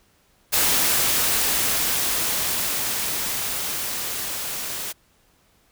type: noise with level ramp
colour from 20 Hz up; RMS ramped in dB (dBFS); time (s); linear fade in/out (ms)
white; -19 to -30; 0.52-4.93; 20
effects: pink hiss -61 dBFS RMS until 5.71 s